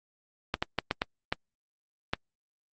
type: clicks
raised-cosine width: 0.3 ms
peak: -10 dBFS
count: 7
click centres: 0.541 / 0.625 / 0.787 / 0.911 / 1.019 / 1.325 / 2.135 s
effects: Opus 32 kbps